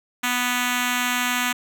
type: tone with notch filter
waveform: 5% pulse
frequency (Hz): 246.9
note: B3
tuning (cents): 0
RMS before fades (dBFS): -23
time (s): 0.23-1.53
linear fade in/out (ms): 10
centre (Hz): 510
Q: 0.91
effects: none